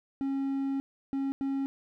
triangle tone bursts at uneven times, 272.8 Hz, C#4, 28 cents flat, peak -26 dBFS, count 3, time 0.21-0.8 / 1.13-1.32 / 1.41-1.66 s, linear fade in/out 0 ms, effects none

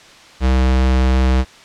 square tone, 64.5 Hz, C2, 24 cents flat, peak -12 dBFS, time 0.4-1.45 s, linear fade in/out 50 ms, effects white hiss -42 dBFS RMS until 1.64 s + low-pass 5000 Hz 12 dB/octave

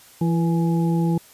harmonic tone with a mistuned harmonic, 167.6 Hz, E3, 29 cents sharp, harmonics 1 / 2 / 3 / 5, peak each -18 / -25 / -34 / -32 dBFS, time 0.21-1.18 s, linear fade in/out 5 ms, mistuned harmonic 3, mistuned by -46 cents, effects white hiss -49 dBFS RMS until 1.33 s + resampled to 32000 Hz

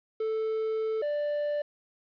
triangle tone pair in turn, 440 / 588.5 Hz, A4 / D5, 0 / +3 cents, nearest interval perfect fourth, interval 503 cents, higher second, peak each -25 dBFS, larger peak neither, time 0.2-1.02 / 1.02-1.62 s, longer first, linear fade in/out 5 ms, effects resampled to 11025 Hz + 10-bit

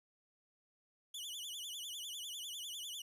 sawtooth tone with vibrato, 3190 Hz, G7, 30 cents sharp, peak -40 dBFS, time 1.14-3.02 s, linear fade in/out 5 ms, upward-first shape sine, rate 10 Hz, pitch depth 180 cents each way, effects resampled to 32000 Hz + 12-bit

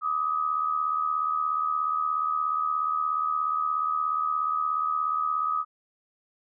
sine tone pair together, 1184.1 / 1261 Hz, D6 / D#6, +14 / +23 cents, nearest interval minor second, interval 109 cents, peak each -30 / -25 dBFS, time 0.01-5.65 s, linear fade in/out 50 ms, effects none

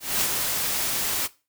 white noise with ADSR envelope, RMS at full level -22 dBFS, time 0-1.28 s, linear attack 210 ms, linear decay 61 ms, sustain -4 dB, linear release 26 ms, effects noise-tail reverb RT60 0.3 s tail -19 dB re dry

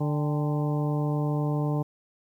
harmonic tone with a mistuned harmonic, 148 Hz, D3, 14 cents sharp, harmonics 1 / 2 / 3 / 4 / 5 / 6 / 7, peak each -25 / -31 / -35 / -37 / -39 / -41 / -42 dBFS, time 0-1.83 s, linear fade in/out 10 ms, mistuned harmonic 5, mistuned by +79 cents, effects 10-bit

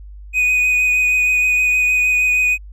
triangle tone with vibrato, 2489 Hz, D#7, in tune, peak -11 dBFS, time 0.33-2.58 s, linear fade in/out 50 ms, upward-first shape triangle, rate 6.4 Hz, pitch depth 17 cents each way, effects added 50 Hz sine -33 dBFS peak until 2.72 s

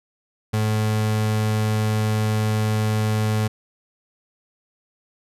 35% pulse tone, 108 Hz, A2, 32 cents flat, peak -17 dBFS, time 0.53-3.48 s, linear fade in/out 10 ms, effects resampled to 32000 Hz

